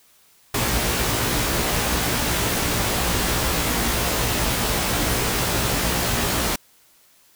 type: noise with comb filter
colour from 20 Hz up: pink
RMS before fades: -22 dBFS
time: 0.54-6.56 s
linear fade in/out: 5 ms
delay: 17 ms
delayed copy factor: +0.95
effects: white hiss -56 dBFS RMS until 7.35 s